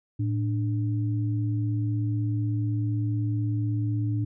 sine tone pair together, 110.5 / 295 Hz, A2 / D4, +8 / +8 cents, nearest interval octave + perfect fourth, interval 1700 cents, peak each -24 / -32 dBFS, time 0.19-4.25 s, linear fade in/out 10 ms, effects none

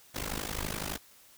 pink noise with amplitude modulation, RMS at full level -32 dBFS, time 0.14-0.98 s, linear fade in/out 20 ms, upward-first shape sine, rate 51.7 Hz, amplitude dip 90%, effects white hiss -58 dBFS RMS until 1.37 s

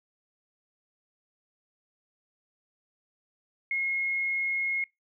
sine tone, 2159 Hz, C#7, 46 cents flat, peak -26 dBFS, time 3.71-4.84 s, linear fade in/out 2 ms, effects noise-tail reverb RT60 0.2 s tail -25 dB re dry

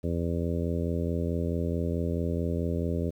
harmonic tone, 84.6 Hz, E2, 45 cents sharp, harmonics 1 / 2 / 3 / 4 / 5 / 6 / 7, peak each -30 / -32 / -34 / -37 / -36 / -38 / -40 dBFS, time 0.03-3.11 s, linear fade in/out 20 ms, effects 10-bit

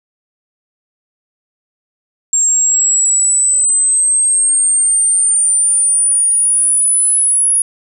sine exponential sweep, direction up, 7440 to 10410 Hz, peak -9 dBFS, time 2.33-7.62 s, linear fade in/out 2 ms, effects none

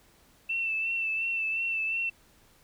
sine tone with vibrato, 2671 Hz, E7, 22 cents sharp, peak -27 dBFS, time 0.49-2.1 s, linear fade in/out 10 ms, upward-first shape sine, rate 2.8 Hz, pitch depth 32 cents each way, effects pink hiss -61 dBFS RMS until 2.63 s

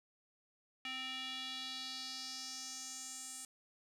square tone with band-pass filter sweep, 260.4 Hz, C4, 8 cents flat, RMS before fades -45 dBFS, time 0.85-3.45 s, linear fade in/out 2 ms, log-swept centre 2700 to 8400 Hz, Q 3.2, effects none

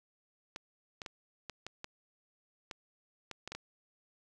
clicks, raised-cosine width 0.2 ms, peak -24 dBFS, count 11, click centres 0.561 / 1.018 / 1.062 / 1.497 / 1.666 / 1.844 / 2.712 / 3.313 / 3.476 / 3.52 / 3.55 s, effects none

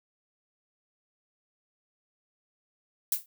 violet noise with exponential decay, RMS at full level -22 dBFS, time 3.12-3.26 s, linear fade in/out 2 ms, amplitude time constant 29 ms, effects none

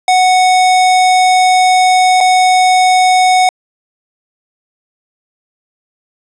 square tone with dropouts, 739 Hz, F#5, 2 cents flat, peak -7 dBFS, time 0.08-3.49 s, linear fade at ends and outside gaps 2 ms, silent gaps 2.205-2.209 s, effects resampled to 22050 Hz + 7-bit

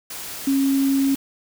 sine tone in noise, 272.9 Hz, C#4, 27 cents flat, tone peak -16 dBFS, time 0.47-1.15 s, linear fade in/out 5 ms, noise white, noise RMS -33 dBFS, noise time 0.1-1.16 s, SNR +14 dB, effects none

